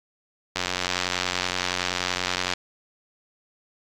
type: click train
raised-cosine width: 0.2 ms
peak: -7 dBFS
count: 180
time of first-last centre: 0.56-2.536 s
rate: 90.6 Hz
effects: AAC 48 kbps